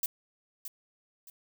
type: noise with echo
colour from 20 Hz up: violet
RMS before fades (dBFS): -30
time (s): 0.03-0.06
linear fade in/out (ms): 2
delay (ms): 620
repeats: 2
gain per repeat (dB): -10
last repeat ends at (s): 1.3
effects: none